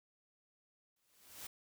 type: noise with exponential growth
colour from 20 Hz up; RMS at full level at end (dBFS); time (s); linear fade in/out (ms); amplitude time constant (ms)
white; -45; 0.96-1.47; 5; 110
effects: none